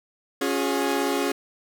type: chord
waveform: sawtooth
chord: Db major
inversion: none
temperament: equal with one note detuned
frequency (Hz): 277.2 / 357.8 / 415.3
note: Db4 / F4 / Ab4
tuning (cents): 0 / +42 / 0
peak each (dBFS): -22 / -24 / -23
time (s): 0.41-1.32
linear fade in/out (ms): 5
effects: none